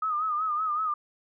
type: tone with vibrato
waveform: sine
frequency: 1244.5 Hz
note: D#6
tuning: in tune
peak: -25 dBFS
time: 0.02-0.94 s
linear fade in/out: 5 ms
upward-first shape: sine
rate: 5.3 Hz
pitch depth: 74 cents each way
effects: none